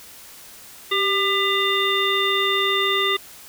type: harmonic tone with a mistuned harmonic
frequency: 399.6 Hz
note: G4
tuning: 33 cents sharp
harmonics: 1 / 3 / 5 / 7 / 9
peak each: -24 / -24 / -24 / -27 / -23 dBFS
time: 0.91-3.17 s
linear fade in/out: 10 ms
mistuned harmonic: 1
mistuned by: -39 cents
effects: white hiss -43 dBFS RMS until 3.48 s